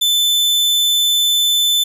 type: tone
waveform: 40% pulse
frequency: 3520 Hz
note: A7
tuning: in tune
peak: -11 dBFS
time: 0.01-1.84 s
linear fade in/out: 10 ms
effects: none